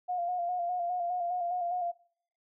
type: tone with vibrato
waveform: sine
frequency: 708 Hz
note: F5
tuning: 23 cents sharp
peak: -29 dBFS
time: 0.08-1.92 s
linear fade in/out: 20 ms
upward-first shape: square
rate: 4.9 Hz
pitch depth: 37 cents each way
effects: noise-tail reverb RT60 0.6 s tail -22 dB re dry